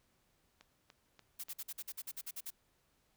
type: click train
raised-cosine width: 0.2 ms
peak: -38 dBFS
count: 4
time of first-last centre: 0.61-1.485 s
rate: 3.43 Hz
type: noise bursts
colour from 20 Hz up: blue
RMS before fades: -43 dBFS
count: 12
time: 1.39-2.505 s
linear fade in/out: 10 ms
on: 48 ms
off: 49 ms
effects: pink hiss -75 dBFS RMS until 3.16 s